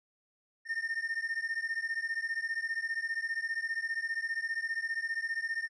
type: beating tone pair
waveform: triangle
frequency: 1813 / 1828 Hz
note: A#6 / A#6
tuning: -49 / -34 cents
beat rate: 15 Hz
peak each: -33 / -34 dBFS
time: 0.65-5.69 s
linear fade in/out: 50 ms
effects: resampled to 22050 Hz